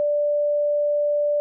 sine tone, 587.3 Hz, D5, in tune, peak -18 dBFS, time 0-1.4 s, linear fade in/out 0 ms, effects none

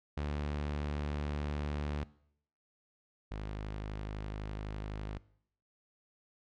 sawtooth tone pair in turn, 73.42 / 51.92 Hz, D2 / G#1, 0 / 0 cents, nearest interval tritone, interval 600 cents, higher first, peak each -30 / -34 dBFS, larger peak first, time 0.17-2.04 / 3.31-5.18 s, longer neither, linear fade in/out 5 ms, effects noise-tail reverb RT60 0.7 s tail -21 dB re dry + low-pass 4000 Hz 12 dB/octave

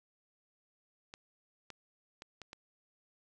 clicks, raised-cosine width 0.2 ms, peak -29 dBFS, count 5, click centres 1.139 / 1.703 / 2.221 / 2.417 / 2.531 s, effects resampled to 24000 Hz

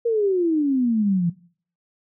sine exponential sweep, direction down, 476.3 to 166.8 Hz, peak -17 dBFS, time 0.05-1.3 s, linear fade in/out 10 ms, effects noise-tail reverb RT60 0.5 s tail -20 dB re dry

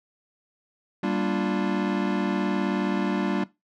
square chord, G minor seventh, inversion none, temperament equal with one note detuned, 196 / 235.1 / 293.7 / 349.2 Hz, G3 / Bb3 / D4 / F4, 0 / +15 / 0 / 0 cents, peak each -28 / -31 / -29 / -31 dBFS, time 1.03-3.44 s, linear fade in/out 5 ms, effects noise-tail reverb RT60 0.2 s tail -18 dB re dry + low-pass 3000 Hz 12 dB/octave

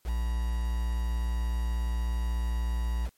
triangle tone with quantisation, 58.27 Hz, A#1, in tune, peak -24 dBFS, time 0.04-3.1 s, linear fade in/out 50 ms, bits 7, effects white hiss -69 dBFS RMS until 3.17 s + MP3 64 kbps

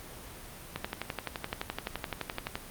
click train, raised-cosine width 0.3 ms, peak -16 dBFS, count 22, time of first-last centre 0.76-2.555 s, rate 11.7 Hz, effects pink hiss -46 dBFS RMS until 2.7 s + Opus 32 kbps

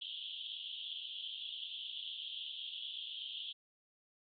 white band-pass noise, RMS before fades -45 dBFS, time 0.01-3.53 s, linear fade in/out 10 ms, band 3000 to 3500 Hz, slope 96 dB/octave, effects none

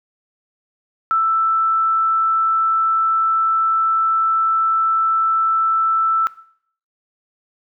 sine tone, 1324 Hz, E6, 7 cents sharp, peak -13 dBFS, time 1.11-6.27 s, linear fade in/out 0 ms, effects noise-tail reverb RT60 0.6 s tail -18 dB re dry

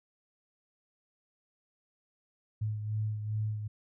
sine beating tone pair, 107 / 109.5 Hz, A2 / A2, -48 / -8 cents, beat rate 2.5 Hz, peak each -31 / -40 dBFS, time 2.61-3.68 s, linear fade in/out 10 ms, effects none

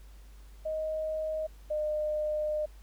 sine tone pair in turn, 626 / 607.5 Hz, D#5 / D#5, +10 / -42 cents, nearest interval minor second, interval 52 cents, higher first, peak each -30 / -28 dBFS, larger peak second, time 0.65-1.47 / 1.7-2.66 s, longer second, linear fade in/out 10 ms, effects added 50 Hz sine -48 dBFS peak until 2.82 s + pink hiss -62 dBFS RMS until 2.82 s

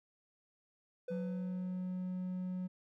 triangle tone with exponential decay, 501 Hz, B4, 25 cents sharp, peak -35 dBFS, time 1.08-2.1 s, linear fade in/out 5 ms, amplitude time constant 220 ms
triangle tone, 183.2 Hz, F#3, 17 cents flat, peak -34 dBFS, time 1.1-2.68 s, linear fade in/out 20 ms
effects tanh soft clip ceiling -27 dBFS

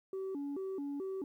sine tone with vibrato, 329.6 Hz, E4, in tune, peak -34 dBFS, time 0.13-1.24 s, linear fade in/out 2 ms, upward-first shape square, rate 2.3 Hz, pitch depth 260 cents each way, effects tanh soft clip ceiling -35 dBFS + 12-bit

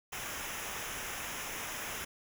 pink noise with comb filter, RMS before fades -40 dBFS, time 0.12-2.05 s, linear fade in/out 10 ms, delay 0.23 ms, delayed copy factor -0.7, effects none

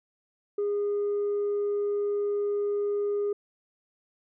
sine tone, 409.4 Hz, G#4, 25 cents flat, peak -23 dBFS, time 0.58-3.33 s, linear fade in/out 5 ms, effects tanh soft clip ceiling -23 dBFS

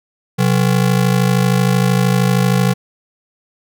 square ring-modulated tone, 155.56 Hz, D#3, in tune, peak -9 dBFS, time 0.38-2.74 s, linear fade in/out 20 ms, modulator 26.5 Hz, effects none

